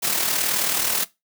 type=noise with amplitude modulation; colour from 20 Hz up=white; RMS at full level=-20 dBFS; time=0.02-1.05 s; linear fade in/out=20 ms; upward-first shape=sine; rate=38.8 Hz; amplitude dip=50%; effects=noise-tail reverb RT60 0.2 s tail -19 dB re dry + high-pass 150 Hz 12 dB/octave